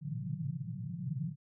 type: band-pass noise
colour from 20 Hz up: white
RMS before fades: -38 dBFS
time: 0.01-1.36 s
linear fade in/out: 50 ms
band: 110 to 180 Hz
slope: 96 dB/octave
effects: none